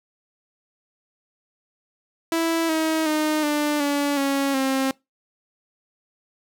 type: tone with pitch steps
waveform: sawtooth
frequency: 329.6 / 318.2 / 307.2 / 296.5 / 286.3 / 276.4 / 266.8 Hz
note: E4 / D#4 / D#4 / D4 / D4 / C#4 / C4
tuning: 0 / +39 / -22 / +17 / -44 / -5 / +34 cents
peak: -16 dBFS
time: 2.32-4.91 s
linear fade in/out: 2 ms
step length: 370 ms
effects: noise-tail reverb RT60 0.2 s tail -23 dB re dry